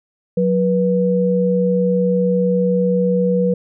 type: tone pair together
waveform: sine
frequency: 182.42 / 487 Hz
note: F#3 / B4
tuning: -24 / -24 cents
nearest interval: octave + perfect fourth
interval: 1700 cents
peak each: -16 dBFS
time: 0.37-3.54 s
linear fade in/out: 5 ms
effects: none